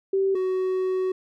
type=tone pair in turn; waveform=sine / triangle; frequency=387.5 / 373.4 Hz; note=G4 / F#4; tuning=-20 / +16 cents; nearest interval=minor second; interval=64 cents; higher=first; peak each=-19 / -20 dBFS; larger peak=first; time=0.13-0.35 / 0.35-1.12 s; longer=second; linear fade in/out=5 ms; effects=none